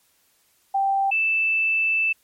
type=tone pair in turn; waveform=sine; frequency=784 / 2642 Hz; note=G5 / E7; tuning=0 / +3 cents; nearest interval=octave + major sixth; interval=2103 cents; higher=second; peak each=-18 dBFS; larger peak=neither; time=0.74-1.11 / 1.11-2.13 s; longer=second; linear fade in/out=10 ms; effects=white hiss -63 dBFS RMS until 2.23 s + MP3 64 kbps